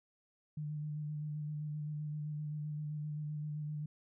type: tone with vibrato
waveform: sine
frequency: 150.4 Hz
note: D3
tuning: 42 cents sharp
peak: -37 dBFS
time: 0.57-3.86 s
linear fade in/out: 5 ms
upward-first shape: square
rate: 7.7 Hz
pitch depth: 17 cents each way
effects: none